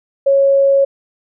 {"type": "tone", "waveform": "sine", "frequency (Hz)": 551, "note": "C#5", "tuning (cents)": -11, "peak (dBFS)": -8, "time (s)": [0.26, 0.85], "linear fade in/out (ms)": 10, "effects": []}